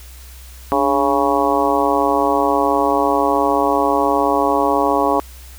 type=harmonic tone with a mistuned harmonic; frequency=138.59 Hz; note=C#3; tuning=in tune; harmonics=2 / 3 / 4 / 5 / 6 / 7 / 8; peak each=-21 / -21 / -21 / -21 / -21 / -21 / -21 dBFS; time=0.72-5.2 s; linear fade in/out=0 ms; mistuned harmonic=2; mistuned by=+86 cents; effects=added 63 Hz sine -36 dBFS peak until 5.58 s + white hiss -43 dBFS RMS until 5.58 s